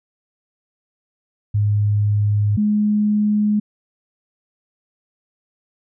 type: tone pair in turn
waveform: sine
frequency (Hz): 103.83 / 209.6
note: G#2 / G#3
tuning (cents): 0 / +16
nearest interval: octave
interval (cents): 1216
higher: second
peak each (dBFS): -14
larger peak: neither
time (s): 1.54-2.57 / 2.57-3.6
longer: neither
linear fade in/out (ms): 10
effects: none